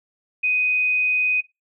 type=tone; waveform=sine; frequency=2499 Hz; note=D#7; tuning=7 cents sharp; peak=-18 dBFS; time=0.43-1.41 s; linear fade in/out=10 ms; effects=noise-tail reverb RT60 0.2 s tail -18 dB re dry